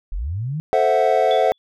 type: linear sweep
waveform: sine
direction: up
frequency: 32.7 to 162.4 Hz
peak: -22 dBFS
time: 0.12-0.6 s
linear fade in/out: 0 ms
type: chord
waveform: triangle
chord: F# half-diminished seventh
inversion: first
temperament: equal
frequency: 440 / 523.3 / 659.3 / 740 Hz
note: A4 / C5 / E5 / F#5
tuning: 0 / 0 / 0 / 0 cents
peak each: -19 / -18 / -17 / -17 dBFS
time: 0.73-1.52 s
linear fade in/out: 0 ms
type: tone with exponential decay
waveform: sine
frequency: 3437 Hz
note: A7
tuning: 41 cents flat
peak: -25 dBFS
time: 1.31-1.58 s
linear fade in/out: 0 ms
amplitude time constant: 58 ms
effects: none